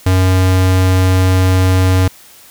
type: tone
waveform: square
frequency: 93 Hz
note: F#2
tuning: 9 cents sharp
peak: -9 dBFS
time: 0.06-2.08 s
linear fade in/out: 5 ms
effects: white hiss -41 dBFS RMS until 2.5 s